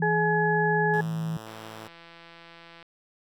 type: tone with pitch glide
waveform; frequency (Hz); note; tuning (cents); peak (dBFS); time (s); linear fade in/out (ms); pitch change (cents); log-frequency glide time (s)
sine; 165.2 to 162.08; E3 to E3; +4 to -29; -27; 0-1.37; 2; -33; 0.11-1.18
type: harmonic tone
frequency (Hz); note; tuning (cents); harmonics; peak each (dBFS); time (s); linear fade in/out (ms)
422.6; G#4; +30; 1 / 2 / 4; -26 / -26 / -26; 0.02-1.01; 5
type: tone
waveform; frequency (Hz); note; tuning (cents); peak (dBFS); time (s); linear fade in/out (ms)
5% pulse; 110; A2; 0; -29; 0.93-1.88; 10
type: click train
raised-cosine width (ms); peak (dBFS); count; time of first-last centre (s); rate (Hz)
0.3; -32; 229; 1.47-2.827; 168
effects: none